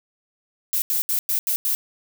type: noise bursts at uneven times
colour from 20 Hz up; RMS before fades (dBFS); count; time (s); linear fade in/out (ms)
violet; -22; 6; 0.73-0.82 / 0.9-1.02 / 1.09-1.19 / 1.29-1.39 / 1.47-1.56 / 1.65-1.75; 0
effects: none